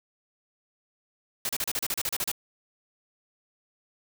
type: noise bursts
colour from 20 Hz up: white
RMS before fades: -29 dBFS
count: 12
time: 1.45-2.316 s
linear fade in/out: 2 ms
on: 41 ms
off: 34 ms
effects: none